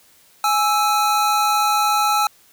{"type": "tone pair together", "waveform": "square", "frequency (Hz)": [834.2, 1318.5], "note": ["G#5", "E6"], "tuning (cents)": [7, 0], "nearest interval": "minor sixth", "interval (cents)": 793, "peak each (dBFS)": -19, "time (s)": [0.44, 2.27], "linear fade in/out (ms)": 2, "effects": ["white hiss -53 dBFS RMS until 2.52 s"]}